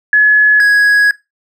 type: tone pair in turn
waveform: sine / triangle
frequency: 1700 / 1665 Hz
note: G#6 / G#6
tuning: +40 / +4 cents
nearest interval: unison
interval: 36 cents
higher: first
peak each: -4 dBFS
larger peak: neither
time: 0.13-0.6 / 0.6-1.11 s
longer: second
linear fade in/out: 2 ms
effects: noise-tail reverb RT60 0.2 s tail -18 dB re dry